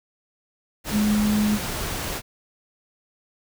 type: tone in noise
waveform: sine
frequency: 210.5 Hz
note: G#3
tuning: 24 cents sharp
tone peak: -18 dBFS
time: 0.91-1.59 s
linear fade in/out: 50 ms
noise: pink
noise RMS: -29 dBFS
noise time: 0.84-2.22 s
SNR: +8 dB
effects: none